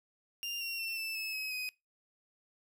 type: tone with pitch steps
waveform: 30% pulse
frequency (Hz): 2794 / 2744 / 2696 / 2648 / 2601 / 2555 / 2509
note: F7 / F7 / E7 / E7 / E7 / D#7 / D#7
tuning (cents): 0 / -31 / +38 / +7 / -24 / +45 / +14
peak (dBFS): -33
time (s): 0.43-1.69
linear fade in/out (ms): 0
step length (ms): 180
effects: noise-tail reverb RT60 0.2 s tail -21 dB re dry